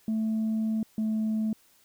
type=tone pair in turn; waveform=sine; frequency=220 / 218.1 Hz; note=A3 / A3; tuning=0 / -15 cents; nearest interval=unison; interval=15 cents; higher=first; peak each=-23 / -23 dBFS; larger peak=neither; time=0.08-0.83 / 0.98-1.53 s; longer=first; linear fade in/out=2 ms; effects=tanh soft clip ceiling -23 dBFS + white hiss -62 dBFS RMS until 1.84 s